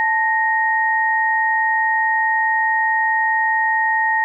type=tone pair together; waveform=sine; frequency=880 / 1864.7 Hz; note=A5 / A#6; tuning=0 / 0 cents; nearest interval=octave + minor second; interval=1300 cents; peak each=-18 / -17 dBFS; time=0-4.24 s; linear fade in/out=0 ms; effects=none